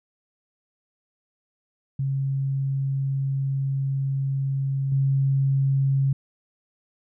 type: tone with level steps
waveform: sine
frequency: 136.3 Hz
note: C#3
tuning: 29 cents flat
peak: -22 / -18 dBFS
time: 1.99-6.13 s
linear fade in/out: 5 ms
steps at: 4.92 s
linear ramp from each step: 2 ms
effects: none